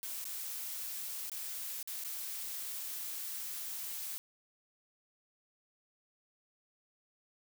blue noise with dropouts, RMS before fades -41 dBFS, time 0.03-4.18 s, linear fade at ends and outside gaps 0 ms, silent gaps 0.242-0.253 / 1.297-1.317 / 1.828-1.875 / 2.038-2.047 s, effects none

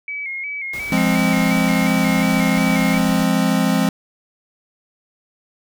sine tone with vibrato, 2217 Hz, C#7, in tune, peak -24 dBFS, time 0.08-2.98 s, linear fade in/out 2 ms, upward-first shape square, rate 2.8 Hz, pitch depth 54 cents each way
pink noise, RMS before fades -35 dBFS, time 0.73-3.24 s, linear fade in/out 5 ms
square chord, F minor, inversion none, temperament equal, 174.61 / 207.7 / 261.6 Hz, F3 / Ab3 / C4, 0 / 0 / 0 cents, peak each -20 dBFS, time 0.92-3.89 s, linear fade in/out 2 ms
effects none

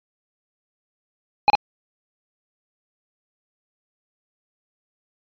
square tone with echo, 830 Hz, G#5, 1 cent flat, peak -10 dBFS, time 1.48-1.5 s, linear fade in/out 0 ms, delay 52 ms, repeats 1, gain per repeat -2 dB, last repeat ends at 1.552 s, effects resampled to 11025 Hz

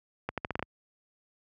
accelerating click train, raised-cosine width 0.5 ms, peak -16 dBFS, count 7, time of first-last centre 0.29-0.626 s, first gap 87 ms, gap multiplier 0.82, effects high-pass 60 Hz 12 dB/octave

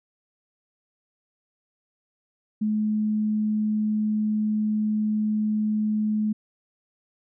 sine tone, 213.6 Hz, G#3, 49 cents sharp, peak -21 dBFS, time 2.61-6.33 s, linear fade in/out 10 ms, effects none

